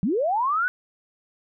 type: linear sweep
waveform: sine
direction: up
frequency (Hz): 162.6 to 1515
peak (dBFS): -20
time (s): 0.03-0.68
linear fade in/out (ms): 0
effects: none